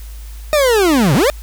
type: linear two-way sweep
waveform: 40% pulse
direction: down then up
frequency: 622.3 to 123.47 to 622.3 Hz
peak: -9 dBFS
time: 0.53-1.3 s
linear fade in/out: 0 ms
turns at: 1.14 s
effects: added 53 Hz sine -28 dBFS peak until 1.42 s + white hiss -43 dBFS RMS until 1.42 s